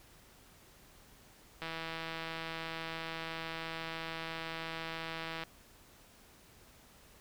click train, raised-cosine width 0.3 ms, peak -24 dBFS, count 623, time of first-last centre 1.62-5.436 s, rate 163 Hz, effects pink hiss -60 dBFS RMS until 7.2 s

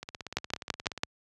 two click trains, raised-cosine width 0.2 ms, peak -21 / -9 dBFS, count 17 / 5, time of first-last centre 0.03-0.977 / 0.37-1.034 s, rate 16.9 / 6.02 Hz, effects high-pass 60 Hz 12 dB/octave + resampled to 24000 Hz

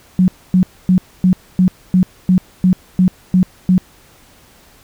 sine tone bursts, 183.9 Hz, F#3, 10 cents flat, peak -7 dBFS, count 11, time 0.19-3.78 s, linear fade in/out 0 ms, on 90 ms, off 260 ms, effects pink hiss -47 dBFS RMS until 4.83 s

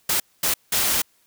white noise bursts at uneven times, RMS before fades -21 dBFS, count 3, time 0.09-0.2 / 0.43-0.54 / 0.72-1.02 s, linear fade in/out 5 ms, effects white hiss -62 dBFS RMS until 1.26 s

